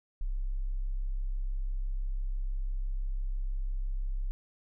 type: tone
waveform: sine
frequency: 33 Hz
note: C1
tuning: 16 cents sharp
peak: -29 dBFS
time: 0.21-4.31 s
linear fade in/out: 0 ms
effects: none